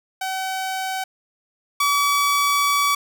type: tone pair in turn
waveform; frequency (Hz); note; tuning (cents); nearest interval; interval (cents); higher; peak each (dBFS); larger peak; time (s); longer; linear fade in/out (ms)
sawtooth; 760 / 1142.3; F#5 / D6; +46 / -48; perfect fifth; 706; second; -20 / -13; second; 0.21-1.04 / 1.8-2.95; second; 5
effects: none